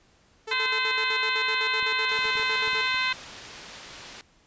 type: tone with tremolo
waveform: sawtooth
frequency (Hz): 440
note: A4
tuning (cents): 0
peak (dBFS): -29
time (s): 0.47-2.88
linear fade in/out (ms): 10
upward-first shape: square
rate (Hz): 7.9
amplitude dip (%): 75
type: harmonic tone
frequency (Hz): 514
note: C5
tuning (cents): -31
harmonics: 2 / 3 / 4 / 5 / 6 / 7 / 8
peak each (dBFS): -31 / -30 / -29 / -30 / -36 / -33 / -33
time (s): 0.51-3.13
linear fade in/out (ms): 5
type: clicks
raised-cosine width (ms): 3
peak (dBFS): -33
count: 8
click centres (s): 1.827 / 2.19 / 2.254 / 2.355 / 2.397 / 2.676 / 2.733 / 2.944
type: low-pass noise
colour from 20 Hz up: white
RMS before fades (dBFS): -44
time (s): 2.09-4.21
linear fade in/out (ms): 0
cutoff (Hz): 4900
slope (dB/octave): 12
effects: pink hiss -61 dBFS RMS until 4.46 s + resampled to 16000 Hz